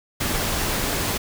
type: noise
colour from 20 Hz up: pink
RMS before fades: -24 dBFS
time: 0.2-1.18 s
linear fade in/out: 10 ms
effects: none